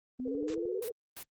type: exponential sweep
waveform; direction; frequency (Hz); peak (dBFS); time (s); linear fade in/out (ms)
sine; up; 246.9 to 396; -34; 0.19-0.81; 10
type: click train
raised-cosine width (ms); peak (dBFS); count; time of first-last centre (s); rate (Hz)
2; -37; 7; 0.2-0.655; 13.2
type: tone with vibrato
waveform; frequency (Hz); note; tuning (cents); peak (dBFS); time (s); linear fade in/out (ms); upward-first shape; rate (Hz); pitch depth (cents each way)
sine; 460.6; A#4; -21; -35; 0.25-0.92; 10; square; 16; 99
type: noise bursts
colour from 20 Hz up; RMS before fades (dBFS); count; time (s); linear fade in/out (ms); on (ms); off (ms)
white; -44; 3; 0.48-1.229; 0; 63; 280
effects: Opus 24 kbps